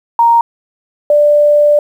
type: tone pair in turn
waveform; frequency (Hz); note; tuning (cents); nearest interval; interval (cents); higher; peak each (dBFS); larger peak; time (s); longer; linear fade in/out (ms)
sine; 932.3 / 589.7; A#5 / D5; 0 / +7; minor sixth; 793; first; -5; neither; 0.19-0.41 / 1.1-1.79; second; 2
effects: 7-bit